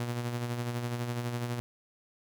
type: tone with tremolo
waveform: sawtooth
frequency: 120.3 Hz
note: B2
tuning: 45 cents flat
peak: -26 dBFS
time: 0-1.6 s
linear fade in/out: 0 ms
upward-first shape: sine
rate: 12 Hz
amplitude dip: 45%
effects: none